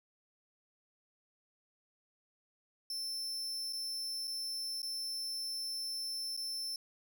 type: tone with dropouts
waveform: 40% pulse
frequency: 5330 Hz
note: E8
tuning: 18 cents sharp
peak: -36 dBFS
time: 2.9-6.76 s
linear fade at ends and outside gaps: 2 ms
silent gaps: 3.726-3.731 / 4.273-4.277 / 4.819-4.829 / 6.366-6.374 s
effects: none